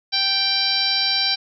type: harmonic tone with a mistuned harmonic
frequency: 782 Hz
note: G5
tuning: 4 cents flat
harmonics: 1 / 2 / 3 / 4 / 5 / 6 / 7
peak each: -31 / -31 / -28 / -28 / -22 / -22 / -26 dBFS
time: 0.12-1.36 s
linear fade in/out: 20 ms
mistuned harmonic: 5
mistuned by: +20 cents
effects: none